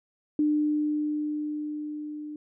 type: tone with level ramp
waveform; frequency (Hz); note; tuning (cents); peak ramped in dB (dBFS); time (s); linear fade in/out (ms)
sine; 300; D4; +37; -20 to -35; 0.39-2.36; 2
effects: none